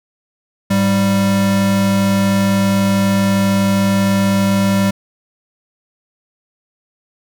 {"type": "tone pair together", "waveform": "square", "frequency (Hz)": [103.96, 196.5], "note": ["G#2", "G3"], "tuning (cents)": [2, 4], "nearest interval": "major seventh", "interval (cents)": 1102, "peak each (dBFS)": [-21, -13], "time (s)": [0.7, 4.91], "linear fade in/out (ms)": 10, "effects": []}